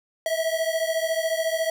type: beating tone pair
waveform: square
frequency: 643 / 657 Hz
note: E5 / E5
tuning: -43 / -6 cents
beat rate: 14 Hz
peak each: -26 / -27 dBFS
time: 0.26-1.7 s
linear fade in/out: 2 ms
effects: none